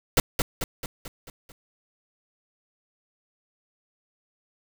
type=noise with echo; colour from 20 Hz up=pink; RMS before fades=-18 dBFS; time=0.17-0.2 s; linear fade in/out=2 ms; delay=220 ms; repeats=6; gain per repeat=-5 dB; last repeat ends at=1.52 s; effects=none